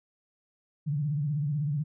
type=tone with vibrato; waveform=sine; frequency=146.83 Hz; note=D3; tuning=in tune; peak=-26 dBFS; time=0.86-1.84 s; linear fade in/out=20 ms; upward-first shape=sine; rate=16 Hz; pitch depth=120 cents each way; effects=none